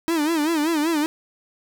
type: tone with vibrato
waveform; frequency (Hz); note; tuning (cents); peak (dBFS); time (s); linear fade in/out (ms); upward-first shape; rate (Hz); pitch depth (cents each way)
45% pulse; 314.5; D#4; +19; -19; 0.08-1.06; 0; sine; 5.2; 130
effects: none